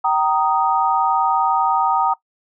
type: chord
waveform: sine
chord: Eb major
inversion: first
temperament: equal with one note detuned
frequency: 772.8 / 932.3 / 1244.5 Hz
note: G5 / Bb5 / Eb6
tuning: -25 / 0 / 0 cents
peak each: -19 / -18 / -20 dBFS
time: 0.04-2.14 s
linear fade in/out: 10 ms
effects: noise-tail reverb RT60 0.1 s tail -19 dB re dry